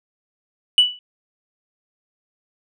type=tone with exponential decay; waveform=sine; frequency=2960 Hz; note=F#7; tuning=in tune; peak=-4 dBFS; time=0.78-0.99 s; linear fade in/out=1 ms; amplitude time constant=45 ms; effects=tanh soft clip ceiling -6 dBFS